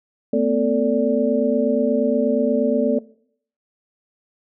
sine tone cluster, 225.9 / 254.3 / 443.8 / 581 Hz, A3 / C4 / A4 / D5, +46 / -49 / +15 / -19 cents, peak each -21 dBFS, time 0.33-2.99 s, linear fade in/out 5 ms, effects noise-tail reverb RT60 0.6 s tail -20 dB re dry

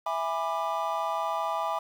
triangle chord, E dominant seventh, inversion none, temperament just, 659.3 / 824.1 / 988.9 / 1186.7 Hz, E5 / G#5 / B5 / D6, 0 / -14 / +2 / +18 cents, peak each -31 dBFS, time 0.06-1.79 s, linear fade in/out 5 ms, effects 9-bit

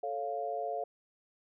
sine chord, A augmented, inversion none, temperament equal, 440 / 554.4 / 698.5 Hz, A4 / C#5 / E#5, 0 / 0 / 0 cents, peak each -39 / -39 / -35 dBFS, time 0.03-0.84 s, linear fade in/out 5 ms, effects none

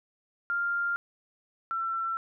sine tone pair in turn, 1396.9 / 1345.7 Hz, F6 / E6, 0 / +35 cents, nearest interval minor second, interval 65 cents, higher first, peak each -26 / -28 dBFS, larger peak first, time 0.5-0.96 / 1.71-2.17 s, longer neither, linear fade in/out 0 ms, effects none

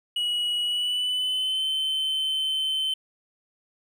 triangle tone with pitch glide, 2916 to 3075 Hz, F#7 to G7, -26 to -34 cents, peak -22 dBFS, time 0.16-2.94 s, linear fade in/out 5 ms, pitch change +92 cents, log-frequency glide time 0.61-1.63 s, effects none

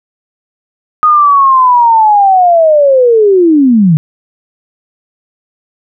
sine linear sweep, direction down, 1244.5 to 146.83 Hz, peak -3 dBFS, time 1.03-3.97 s, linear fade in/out 0 ms, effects none

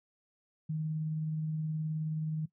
sine tone with tremolo, 156.2 Hz, D#3, 7 cents sharp, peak -30 dBFS, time 0.69-2.46 s, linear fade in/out 10 ms, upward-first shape triangle, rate 19 Hz, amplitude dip 25%, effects noise-tail reverb RT60 0.1 s tail -18 dB re dry

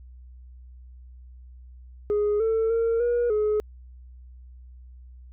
sine tone with pitch steps, 415.8 / 447.1 / 458.5 / 479.3 / 423.9 Hz, G#4 / A4 / A#4 / A#4 / G#4, +2 / +28 / -29 / +48 / +35 cents, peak -18 dBFS, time 2.1-3.6 s, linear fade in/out 0 ms, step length 300 ms, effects tanh soft clip ceiling -19 dBFS + added 62 Hz sine -43 dBFS peak until 5.32 s

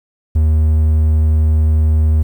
triangle tone, 77.78 Hz, D#2, in tune, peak -7 dBFS, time 0.35-2.23 s, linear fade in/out 10 ms, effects 8-bit

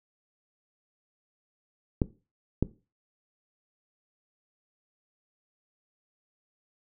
clicks, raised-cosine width 3 ms, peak -10 dBFS, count 2, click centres 2.018 / 2.626 s, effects noise-tail reverb RT60 0.3 s tail -17 dB re dry

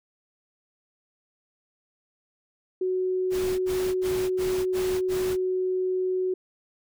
sine tone, 370.5 Hz, F#4, 2 cents sharp, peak -23 dBFS, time 2.81-6.34 s, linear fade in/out 5 ms
pink noise bursts, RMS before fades -36 dBFS, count 6, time 3.3-5.37 s, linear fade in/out 50 ms, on 290 ms, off 66 ms
effects none

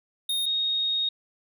square / sine tone pair in turn, 3701 / 3731 Hz, A#7 / A#7, -13 / +1 cents, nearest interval unison, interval 14 cents, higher second, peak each -25 / -23 dBFS, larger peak second, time 0.29-0.46 / 0.46-1.09 s, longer second, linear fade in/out 5 ms, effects none

